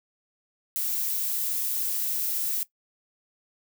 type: noise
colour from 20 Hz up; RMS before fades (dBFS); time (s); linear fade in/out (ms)
violet; -28; 0.76-2.63; 0
effects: noise-tail reverb RT60 0.1 s tail -17 dB re dry